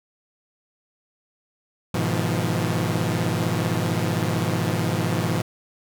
sawtooth chord, F half-diminished seventh, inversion first, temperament equal with one note detuned, 103.83 / 123.47 / 158.92 / 174.61 Hz, Ab2 / Cb3 / Eb3 / F3, 0 / 0 / +37 / 0 cents, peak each -23 dBFS, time 1.94-5.42 s, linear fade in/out 5 ms, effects none

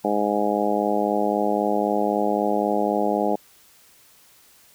harmonic tone, 103.83 Hz, G#2, in tune, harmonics 2 / 3 / 4 / 5 / 6 / 7 / 8, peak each -27 / -27 / -27 / -27 / -27 / -27 / -27 dBFS, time 0.04-3.36 s, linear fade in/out 10 ms, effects white hiss -54 dBFS RMS until 4.74 s

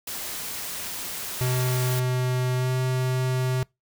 white noise, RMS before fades -33 dBFS, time 0.07-2 s, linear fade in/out 5 ms
square tone with pitch glide, 126.7 to 128.39 Hz, B2 to C3, +45 to -32 cents, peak -23 dBFS, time 1.41-3.63 s, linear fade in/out 0 ms, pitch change +23 cents, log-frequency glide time 2.56-2.7 s
effects noise-tail reverb RT60 0.2 s tail -25 dB re dry

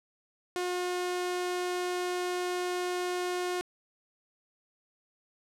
sawtooth tone, 359.2 Hz, F4, 49 cents sharp, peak -26 dBFS, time 0.56-3.61 s, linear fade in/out 0 ms, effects low-pass 11000 Hz 12 dB/octave

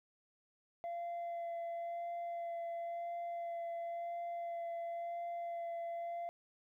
sine tone with vibrato, 684 Hz, F5, 36 cents flat, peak -36 dBFS, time 0.84-6.29 s, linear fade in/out 0 ms, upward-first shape sine, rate 0.96 Hz, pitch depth 12 cents each way, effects tanh soft clip ceiling -38 dBFS + 13-bit

